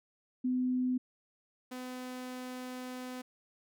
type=tone pair in turn; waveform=sine / sawtooth; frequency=252.9 / 252.9 Hz; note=B3 / B3; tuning=+41 / +41 cents; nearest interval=unison; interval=0 cents; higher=neither; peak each=-28 / -36 dBFS; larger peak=first; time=0.44-0.98 / 1.71-3.22 s; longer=second; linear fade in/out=10 ms; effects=none